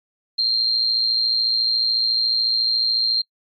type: tone with amplitude modulation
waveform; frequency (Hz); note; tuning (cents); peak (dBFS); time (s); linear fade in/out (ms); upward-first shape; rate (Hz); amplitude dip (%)
sine; 4186; C8; 0; -14; 0.38-3.22; 10; sine; 114; 60
effects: noise-tail reverb RT60 0.1 s tail -25 dB re dry + AAC 48 kbps